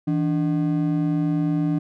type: ring-modulated tone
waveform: triangle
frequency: 227.9 Hz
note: A#3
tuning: 39 cents flat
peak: -14 dBFS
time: 0.07-1.79 s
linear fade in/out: 10 ms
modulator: 64.4 Hz
effects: none